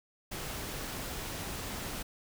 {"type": "noise", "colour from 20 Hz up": "pink", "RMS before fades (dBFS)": -39, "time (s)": [0.31, 2.03], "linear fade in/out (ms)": 10, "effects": []}